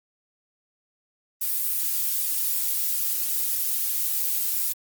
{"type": "noise", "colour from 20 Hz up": "violet", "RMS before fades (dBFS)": -25, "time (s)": [1.41, 4.73], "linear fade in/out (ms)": 10, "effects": ["Opus 24 kbps"]}